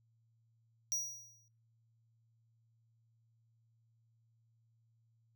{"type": "tone with exponential decay", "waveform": "square", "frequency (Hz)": 5780, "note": "F#8", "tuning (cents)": -41, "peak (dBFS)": -31, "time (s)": [0.92, 1.48], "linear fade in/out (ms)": 0, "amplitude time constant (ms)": 120, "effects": ["noise-tail reverb RT60 0.4 s tail -26 dB re dry", "added 114 Hz sine -70 dBFS peak until 5.35 s"]}